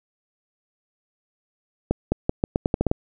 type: accelerating click train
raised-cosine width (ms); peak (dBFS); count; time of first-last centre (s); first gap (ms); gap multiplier
2; -6; 10; 1.91-2.914; 210; 0.83
effects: none